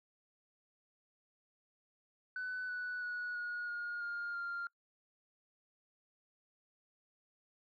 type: tone with pitch steps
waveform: sine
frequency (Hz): 1500 / 1481.9 / 1464 / 1446.4 / 1429 / 1411.7 / 1394.7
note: F#6 / F#6 / F#6 / F#6 / F6 / F6 / F6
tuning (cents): +23 / +2 / -19 / -40 / +39 / +18 / -3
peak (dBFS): -36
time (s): 2.36-4.67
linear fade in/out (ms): 2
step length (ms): 330
effects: noise-tail reverb RT60 0.1 s tail -26 dB re dry + tanh soft clip ceiling -35 dBFS